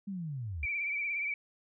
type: linear sweep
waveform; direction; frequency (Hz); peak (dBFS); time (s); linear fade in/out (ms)
sine; down; 205.5 to 61.74; -35; 0.07-0.66; 10
type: tone with vibrato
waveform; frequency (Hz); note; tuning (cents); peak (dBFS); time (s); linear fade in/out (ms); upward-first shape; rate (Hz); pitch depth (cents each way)
sine; 2316; D7; -25; -31; 0.63-1.34; 2; triangle; 17; 64
effects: none